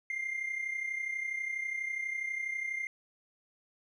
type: tone with amplitude modulation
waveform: triangle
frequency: 2100 Hz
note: C7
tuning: 6 cents sharp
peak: -27 dBFS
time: 0.1-2.87 s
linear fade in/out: 2 ms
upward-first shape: sine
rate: 32.2 Hz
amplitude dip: 70%
effects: tanh soft clip ceiling -28 dBFS + resampled to 24000 Hz